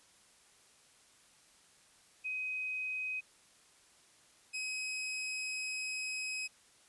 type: tone pair in turn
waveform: sine / sawtooth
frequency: 2519 / 2538 Hz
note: D#7 / D#7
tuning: +21 / +34 cents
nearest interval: unison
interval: 13 cents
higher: second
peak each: -35 / -33 dBFS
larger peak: second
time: 2.24-3.21 / 4.53-6.48 s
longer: second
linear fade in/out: 20 ms
effects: white hiss -64 dBFS RMS until 6.88 s + resampled to 24000 Hz